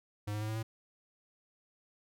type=tone with pitch steps; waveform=square; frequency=103.83 / 105.77 / 107.74 / 109.75 / 111.8 Hz; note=G#2 / G#2 / A2 / A2 / A2; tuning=0 / +32 / -36 / -4 / +28 cents; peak=-35 dBFS; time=0.27-0.63 s; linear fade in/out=10 ms; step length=72 ms; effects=none